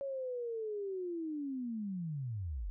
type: linear sweep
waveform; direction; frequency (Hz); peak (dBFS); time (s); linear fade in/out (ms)
sine; down; 558 to 41.2; -36; 0.01-2.7; 0
effects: none